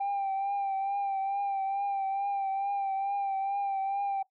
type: tone with vibrato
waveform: sine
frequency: 789 Hz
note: G5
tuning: 11 cents sharp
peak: -26 dBFS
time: 0-4.23 s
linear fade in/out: 10 ms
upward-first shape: triangle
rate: 2.3 Hz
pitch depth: 39 cents each way
effects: noise-tail reverb RT60 0.1 s tail -18 dB re dry + tanh soft clip ceiling -26 dBFS